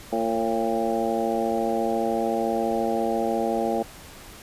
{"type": "harmonic tone with a mistuned harmonic", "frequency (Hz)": 114.1, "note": "A#2", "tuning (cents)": -37, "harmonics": [2, 3, 4, 5, 6, 7], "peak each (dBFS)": [-29, -29, -29, -29, -29, -29], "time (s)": [0.12, 3.83], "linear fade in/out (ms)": 10, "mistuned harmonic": 5, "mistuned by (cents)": -46, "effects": ["pink hiss -44 dBFS RMS until 4.42 s", "resampled to 32000 Hz"]}